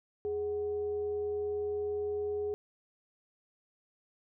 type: tone with frequency modulation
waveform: sine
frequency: 415.1 Hz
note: G#4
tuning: 1 cent flat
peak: -31 dBFS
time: 0.25-2.54 s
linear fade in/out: 0 ms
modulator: 332 Hz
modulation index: 0.23
effects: none